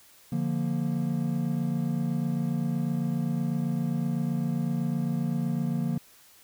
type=chord; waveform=triangle; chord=Bb major; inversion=first; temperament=equal; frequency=146.83 / 174.61 / 233.1 Hz; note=D3 / F3 / Bb3; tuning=0 / 0 / 0 cents; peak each=-28 dBFS; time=0.32-5.98 s; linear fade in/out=5 ms; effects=white hiss -56 dBFS RMS until 6.43 s